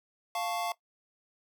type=chord; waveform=square; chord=F augmented; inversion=none; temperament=equal; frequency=698.5 / 880 / 1108.7 Hz; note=F5 / A5 / C#6; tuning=0 / 0 / 0 cents; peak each=-34 / -38 / -38 dBFS; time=0.35-0.72 s; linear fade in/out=2 ms; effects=noise-tail reverb RT60 0.1 s tail -17 dB re dry